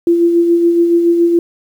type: tone with tremolo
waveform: sine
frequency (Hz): 341.2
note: F4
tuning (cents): -40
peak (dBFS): -6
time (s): 0.07-1.39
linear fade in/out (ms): 2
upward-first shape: sine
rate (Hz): 7.1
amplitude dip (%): 40
effects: 7-bit